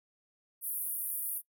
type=band-pass noise; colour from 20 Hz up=white; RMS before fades=-36 dBFS; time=0.61-1.42 s; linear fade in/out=50 ms; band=9500 to 16000 Hz; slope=96 dB/octave; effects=noise-tail reverb RT60 0.1 s tail -21 dB re dry